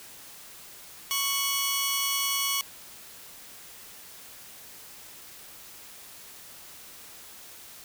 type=tone pair together; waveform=10% pulse; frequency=1108.7 / 2960 Hz; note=C#6 / F#7; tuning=0 / 0 cents; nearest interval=octave + perfect fourth; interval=1700 cents; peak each=-20 dBFS; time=1.11-2.61 s; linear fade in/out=0 ms; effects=white hiss -47 dBFS RMS until 7.84 s